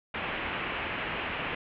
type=low-pass noise; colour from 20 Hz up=white; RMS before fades=-34 dBFS; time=0.14-1.55 s; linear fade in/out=5 ms; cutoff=2900 Hz; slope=48 dB/octave; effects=none